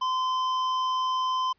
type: tone with hard clipping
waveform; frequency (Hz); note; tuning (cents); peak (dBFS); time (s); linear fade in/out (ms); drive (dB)
triangle; 1029; C6; -29; -26; 0.01-1.53; 10; 14
effects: pink hiss -70 dBFS RMS until 1.58 s + resampled to 11025 Hz